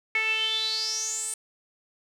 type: tone with band-pass filter sweep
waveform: sawtooth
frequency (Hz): 440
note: A4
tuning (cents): 0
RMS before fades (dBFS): -28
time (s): 0.15-1.34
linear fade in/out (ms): 2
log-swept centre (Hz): 2200 to 8900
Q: 10
effects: none